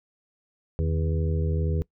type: harmonic tone with a mistuned harmonic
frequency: 82 Hz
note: E2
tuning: 9 cents flat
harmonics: 1 / 2 / 3 / 4 / 5 / 6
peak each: -24 / -28 / -41 / -40 / -35 / -37 dBFS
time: 0.79-1.82 s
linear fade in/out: 0 ms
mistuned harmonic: 2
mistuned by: -100 cents
effects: noise-tail reverb RT60 0.1 s tail -22 dB re dry